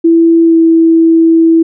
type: tone with pitch glide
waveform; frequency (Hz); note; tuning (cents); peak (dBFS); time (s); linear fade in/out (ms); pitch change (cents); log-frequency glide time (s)
sine; 331.8 to 328; E4 to E4; +11 to -9; -3; 0.04-1.63; 10; -20; 0.44-0.56
effects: none